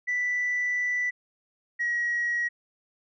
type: tone pair in turn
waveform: sine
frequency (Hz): 1975.5 / 1905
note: B6 / A#6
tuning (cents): 0 / +37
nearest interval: minor second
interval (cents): 63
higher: first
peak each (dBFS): -23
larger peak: neither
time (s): 0.07-1.11 / 1.79-2.49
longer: first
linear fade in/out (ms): 20
effects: tanh soft clip ceiling -21 dBFS